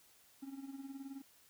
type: tone with tremolo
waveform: triangle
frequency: 272.5 Hz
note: C#4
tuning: 29 cents flat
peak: -40 dBFS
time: 0.42-1.22 s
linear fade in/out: 10 ms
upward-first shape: sine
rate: 19 Hz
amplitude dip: 70%
effects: white hiss -66 dBFS RMS until 1.49 s